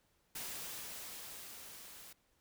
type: noise with level ramp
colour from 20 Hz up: white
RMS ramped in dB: -43 to -54 dBFS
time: 0.35-2.13 s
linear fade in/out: 5 ms
effects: pink hiss -75 dBFS RMS until 2.4 s